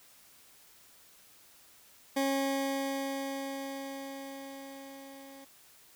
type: tone with level ramp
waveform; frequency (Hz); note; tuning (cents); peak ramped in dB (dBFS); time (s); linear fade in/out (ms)
20% pulse; 273; C#4; -26; -22 to -44; 2.16-5.45; 10
effects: white hiss -59 dBFS RMS until 5.95 s